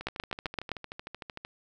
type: two click trains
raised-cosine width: 0.3 ms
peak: -23 / -14 dBFS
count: 20 / 6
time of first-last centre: 0.01-1.449 / 0.07-0.717 s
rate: 13.2 / 7.73 Hz
effects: none